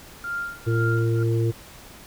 sine tone with tremolo, 1396.9 Hz, F6, in tune, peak -25 dBFS, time 0.24-1.23 s, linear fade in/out 2 ms, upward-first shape sine, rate 2 Hz, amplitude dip 95%
harmonic tone, 114.4 Hz, A#2, 32 cents flat, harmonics 1 / 3 / 4, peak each -20 / -26 / -30 dBFS, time 0.66-1.52 s, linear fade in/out 20 ms
effects pink hiss -45 dBFS RMS until 2.06 s

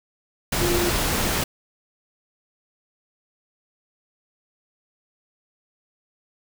sine tone in noise, 349.2 Hz, F4, in tune, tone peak -22 dBFS, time 0.61-0.9 s, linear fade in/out 5 ms, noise pink, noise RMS -23 dBFS, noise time 0.52-1.44 s, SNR -2 dB, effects none

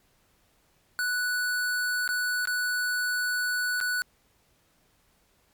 square tone with dropouts, 1480 Hz, F#6, in tune, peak -26 dBFS, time 0.99-4.02 s, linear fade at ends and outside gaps 0 ms, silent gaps 2.077-2.09 / 2.454-2.473 / 3.803-3.811 s, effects pink hiss -66 dBFS RMS until 5.53 s + MP3 96 kbps

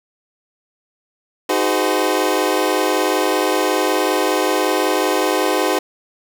25% pulse chord, Ab dominant seventh, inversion second, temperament equal with one note detuned, 311.1 / 370 / 415.3 / 512.2 Hz, Eb4 / Gb4 / Ab4 / C5, 0 / 0 / 0 / -37 cents, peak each -18 / -17 / -18 / -17 dBFS, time 1.49-5.79 s, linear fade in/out 5 ms, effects none

